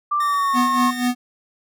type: tone with pitch glide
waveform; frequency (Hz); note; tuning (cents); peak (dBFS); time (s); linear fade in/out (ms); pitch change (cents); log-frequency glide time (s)
sine; 1178 to 1080.2; D6 to C#6; +5 to -45; -17; 0.11-0.91; 10; -150; 0.21-0.61
type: tone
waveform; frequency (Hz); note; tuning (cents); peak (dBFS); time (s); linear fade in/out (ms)
sawtooth; 1829; A#6; -33; -26; 0.2-1.08; 5
type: clicks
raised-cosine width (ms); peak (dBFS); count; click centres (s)
0.2; -26; 2; 0.342 / 0.927
type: tone with tremolo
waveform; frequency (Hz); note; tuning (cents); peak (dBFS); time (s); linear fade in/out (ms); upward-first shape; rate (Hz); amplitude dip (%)
square; 246.9; B3; 0; -17; 0.53-1.15; 50; sine; 4.1; 75
effects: none